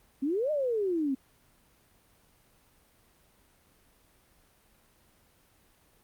sine exponential two-way sweep, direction up then down, 257.5 to 625 to 257.5 Hz, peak -26 dBFS, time 0.22-1.15 s, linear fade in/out 10 ms, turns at 0.51 s, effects pink hiss -64 dBFS RMS until 6.03 s + Opus 32 kbps

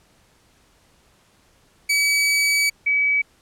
sawtooth / sine tone pair in turn, 2282 / 2282 Hz, C#7 / C#7, +50 / +50 cents, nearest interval unison, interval 0 cents, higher neither, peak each -13 / -16 dBFS, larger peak first, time 1.89-2.7 / 2.86-3.22 s, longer first, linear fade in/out 10 ms, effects pink hiss -58 dBFS RMS until 3.41 s + low-pass 11000 Hz 12 dB/octave

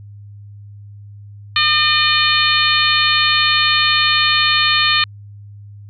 harmonic tone, 606 Hz, D#5, 46 cents flat, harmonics 2 / 3 / 4 / 5 / 6 / 7, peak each -19 / -19 / -19 / -19 / -19 / -19 dBFS, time 1.56-5.04 s, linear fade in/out 2 ms, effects added 102 Hz sine -34 dBFS peak until 5.89 s

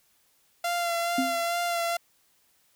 sawtooth tone with vibrato, 688 Hz, F5, 26 cents flat, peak -22 dBFS, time 0.64-1.97 s, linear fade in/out 5 ms, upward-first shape sine, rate 2.3 Hz, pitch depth 22 cents each way
sine tone with exponential decay, 261.6 Hz, C4, in tune, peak -21 dBFS, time 1.18-1.45 s, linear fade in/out 5 ms, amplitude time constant 58 ms
effects white hiss -66 dBFS RMS until 2.75 s

